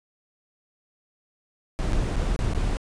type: noise with dropouts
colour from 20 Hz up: brown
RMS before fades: -24 dBFS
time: 1.79-2.77 s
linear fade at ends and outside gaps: 0 ms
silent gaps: 1.923-1.932 / 2.158-2.165 / 2.363-2.391 / 2.534-2.548 s
effects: resampled to 22050 Hz